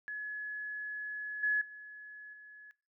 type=tone with level steps; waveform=sine; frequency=1698 Hz; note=G#6; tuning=38 cents sharp; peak=-37 / -27 / -46 / -50 dBFS; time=0.08-2.71 s; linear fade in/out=0 ms; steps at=1.43 / 1.61 / 2.33 s; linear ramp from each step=5 ms; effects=noise-tail reverb RT60 0.4 s tail -22 dB re dry